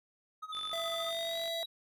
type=tone with tremolo; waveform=triangle; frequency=1264 Hz; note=D#6; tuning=27 cents sharp; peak=-36 dBFS; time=0.42-1.12 s; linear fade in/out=10 ms; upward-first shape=sine; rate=14 Hz; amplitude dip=85%
type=tone with pitch glide; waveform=triangle; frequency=3520 to 3861 Hz; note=A7 to B7; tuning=0 to -40 cents; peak=-36 dBFS; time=0.52-1.66 s; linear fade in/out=10 ms; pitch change=+160 cents; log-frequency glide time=0.95-1.41 s
type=click train; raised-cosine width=0.2 ms; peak=-32 dBFS; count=46; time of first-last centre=0.55-1.478 s; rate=48.5 Hz
type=tone; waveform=square; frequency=667 Hz; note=E5; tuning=20 cents sharp; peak=-37 dBFS; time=0.73-1.63 s; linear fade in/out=0 ms
effects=none